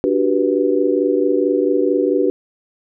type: chord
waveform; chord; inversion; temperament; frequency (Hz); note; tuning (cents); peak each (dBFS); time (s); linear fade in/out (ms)
sine; G major seventh; second; just; 294 / 367.5 / 392 / 490; D4 / F#4 / G4 / B4; +2 / -12 / 0 / -14; -19; 0.04-2.3; 0
effects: none